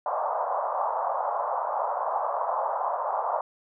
white band-pass noise, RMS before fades -28 dBFS, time 0.06-3.41 s, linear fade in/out 2 ms, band 570 to 1100 Hz, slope 48 dB/octave, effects none

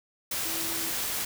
sine tone in noise, 329.4 Hz, E4, 1 cent flat, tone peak -40 dBFS, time 0.45-0.9 s, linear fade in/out 5 ms, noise white, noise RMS -31 dBFS, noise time 0.31-1.25 s, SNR -12 dB, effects none

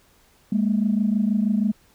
sine tone pair together, 204.5 / 230.8 Hz, G#3 / A#3, -26 / -17 cents, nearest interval major second, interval 209 cents, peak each -19 / -22 dBFS, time 0.52-1.72 s, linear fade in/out 5 ms, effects tanh soft clip ceiling -11 dBFS + pink hiss -58 dBFS RMS until 1.94 s

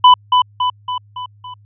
square tone with echo, 998 Hz, B5, 18 cents sharp, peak -4 dBFS, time 0.04-0.14 s, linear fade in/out 5 ms, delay 280 ms, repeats 5, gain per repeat -5 dB, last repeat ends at 1.54 s, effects added 103 Hz sine -44 dBFS peak until 1.65 s + resampled to 8000 Hz

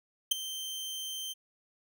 sawtooth tone with ADSR envelope, 3123 Hz, G7, 7 cents flat, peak -17 dBFS, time 0.31-1.34 s, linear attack 8 ms, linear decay 11 ms, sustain -16 dB, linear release 24 ms, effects none

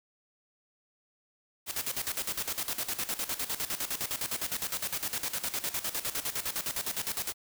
white noise with tremolo, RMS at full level -32 dBFS, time 1.66-7.34 s, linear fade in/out 50 ms, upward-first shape square, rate 9.8 Hz, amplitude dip 75%, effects none

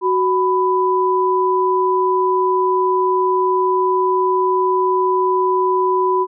sine tone pair together, 372.2 / 995 Hz, F#4 / B5, +10 / +13 cents, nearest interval octave + perfect fourth, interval 1703 cents, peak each -16 dBFS, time 0.01-6.27 s, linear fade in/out 50 ms, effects none

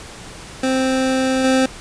25% pulse tone with level steps, 261.6 Hz, C4, in tune, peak -12 / -9 dBFS, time 0.63-1.66 s, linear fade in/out 5 ms, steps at 1.44 s, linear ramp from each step 5 ms, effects pink hiss -36 dBFS RMS until 1.8 s + resampled to 22050 Hz

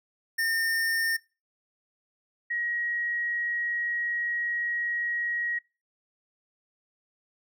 square / sine tone pair in turn, 1817 / 1897.4 Hz, A#6 / A#6, -45 / +30 cents, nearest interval minor second, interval 75 cents, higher second, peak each -25 / -27 dBFS, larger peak first, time 0.38-1.17 / 2.5-5.59 s, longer second, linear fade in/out 10 ms, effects noise-tail reverb RT60 0.3 s tail -23 dB re dry

